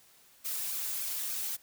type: noise with flanger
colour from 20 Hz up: blue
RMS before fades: -35 dBFS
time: 0.44-1.57 s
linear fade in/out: 20 ms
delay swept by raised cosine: 1 to 4.4 ms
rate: 3.4 Hz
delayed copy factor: -0.8
effects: white hiss -61 dBFS RMS until 1.62 s